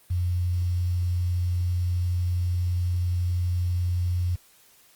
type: tone with quantisation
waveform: sine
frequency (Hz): 88.8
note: F2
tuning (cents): +29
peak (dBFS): -22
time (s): 0.1-4.36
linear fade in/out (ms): 10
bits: 8
effects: white hiss -57 dBFS RMS until 4.95 s + Opus 32 kbps